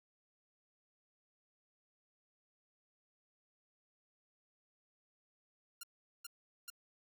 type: tone bursts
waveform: 5% pulse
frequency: 1396.9 Hz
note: F6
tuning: in tune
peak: -33 dBFS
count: 3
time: 5.81-6.702 s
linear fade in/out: 5 ms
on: 24 ms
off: 410 ms
effects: none